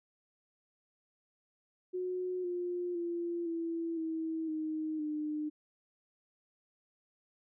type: tone with pitch steps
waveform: sine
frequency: 365.1 / 353.9 / 343 / 332.5 / 322.3 / 312.4 / 302.8 Hz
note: F#4 / F4 / F4 / E4 / E4 / D#4 / D#4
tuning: -23 / +23 / -31 / +15 / -39 / +7 / -47 cents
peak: -33 dBFS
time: 1.93-5.5 s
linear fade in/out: 20 ms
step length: 510 ms
effects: none